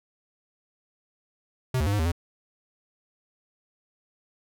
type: tone with pitch steps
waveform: square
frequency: 128.6 / 75.3 / 100.5 / 103.9 / 79.8 / 85.5 Hz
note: C3 / D2 / G2 / G#2 / D#2 / F2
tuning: -30 / +44 / +44 / +1 / +44 / -36 cents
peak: -23 dBFS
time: 1.74-2.118 s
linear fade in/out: 5 ms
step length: 63 ms
effects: none